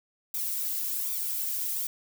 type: noise with flanger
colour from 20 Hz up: violet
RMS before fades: -31 dBFS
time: 0.34-1.87 s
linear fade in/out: 2 ms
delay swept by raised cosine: 0.84 to 2.44 ms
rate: 1.3 Hz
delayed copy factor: +0.65
effects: none